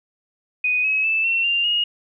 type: tone with pitch steps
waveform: sine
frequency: 2489 / 2560 / 2634 / 2710 / 2787 / 2867 Hz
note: D#7 / D#7 / E7 / E7 / F7 / F7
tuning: 0 / +49 / -2 / +47 / -4 / +45 cents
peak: -17 dBFS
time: 0.64-1.84 s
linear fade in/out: 5 ms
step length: 200 ms
effects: none